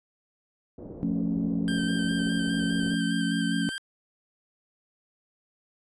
white low-pass noise, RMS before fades -41 dBFS, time 0.78-2.95 s, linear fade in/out 5 ms, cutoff 480 Hz, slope 24 dB/octave
sine chord, F augmented, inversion none, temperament equal, 174.61 / 220 / 277.2 Hz, F3 / A3 / C#4, 0 / 0 / 0 cents, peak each -29 dBFS, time 1.03-3.69 s, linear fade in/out 0 ms
25% pulse tone with vibrato, 1568 Hz, G6, in tune, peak -28 dBFS, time 1.68-3.78 s, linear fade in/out 0 ms, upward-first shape square, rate 4.9 Hz, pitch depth 20 cents each way
effects resampled to 22050 Hz

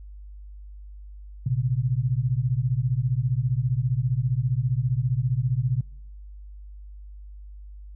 sine beating tone pair, 119.2 / 134.2 Hz, A#2 / C3, +39 / +44 cents, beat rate 15 Hz, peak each -24 dBFS, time 1.46-5.81 s, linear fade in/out 5 ms, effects noise-tail reverb RT60 0.7 s tail -26 dB re dry + added 50 Hz sine -39 dBFS peak until 7.95 s

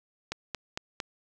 click train, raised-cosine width 0.2 ms, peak -15 dBFS, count 4, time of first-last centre 0.32-1.002 s, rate 4.4 Hz, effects none

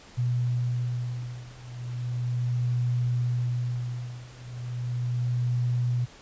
sine beating tone pair, 121.9 / 122.26 Hz, B2 / B2, -22 / -17 cents, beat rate 0.36 Hz, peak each -29 / -28 dBFS, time 0.17-6.06 s, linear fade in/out 20 ms, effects pink hiss -50 dBFS RMS until 6.21 s + resampled to 16000 Hz

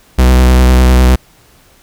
45% pulse tone with vibrato, 63 Hz, B1, 35 cents sharp, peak -4 dBFS, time 0.18-1.16 s, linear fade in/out 10 ms, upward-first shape sine, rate 9.9 Hz, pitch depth 21 cents each way, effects pink hiss -46 dBFS RMS until 1.82 s

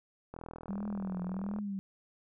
click train, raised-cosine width 1 ms, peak -30 dBFS, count 52, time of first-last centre 0.34-1.587 s, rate 40.9 Hz
sine tone with vibrato, 193.6 Hz, G3, 21 cents flat, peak -34 dBFS, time 0.69-1.79 s, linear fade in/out 0 ms, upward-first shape triangle, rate 1.4 Hz, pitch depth 140 cents each way
effects none

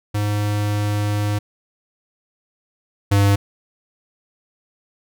square tone pair in turn, 103.83 / 100.29 Hz, G#2 / G2, 0 / +40 cents, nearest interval minor second, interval 60 cents, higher first, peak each -19 / -13 dBFS, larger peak second, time 0.14-1.39 / 3.11-3.36 s, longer first, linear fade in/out 10 ms, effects none

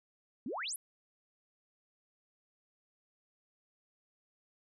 sine exponential sweep, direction up, 207.7 to 12000 Hz, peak -36 dBFS, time 0.46-0.76 s, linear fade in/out 2 ms, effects none

